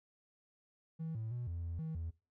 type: tone with pitch steps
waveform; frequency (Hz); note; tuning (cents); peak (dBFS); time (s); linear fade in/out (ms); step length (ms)
triangle; 161.5 / 111.1 / 121.5 / 85.2 / 84.4 / 159.7 / 82.4; E3 / A2 / B2 / F2 / E2 / D#3 / E2; -35 / +17 / -28 / -42 / +41 / +45 / 0; -35; 0.99-2.11; 20; 160
effects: noise-tail reverb RT60 0.3 s tail -22 dB re dry + tanh soft clip ceiling -33 dBFS